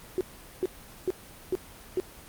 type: tone bursts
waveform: sine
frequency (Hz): 370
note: F#4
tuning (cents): 0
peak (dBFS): -23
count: 5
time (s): 0.18-2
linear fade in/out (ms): 0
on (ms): 28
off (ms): 420
effects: pink hiss -48 dBFS RMS until 2.28 s + Opus 24 kbps